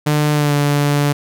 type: tone with pitch glide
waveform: sawtooth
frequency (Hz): 149.5 to 144.74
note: D3 to D3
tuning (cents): +31 to -25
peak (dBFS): -9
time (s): 0.06-1.13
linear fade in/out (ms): 10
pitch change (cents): -56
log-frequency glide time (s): 0.33-0.54
effects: none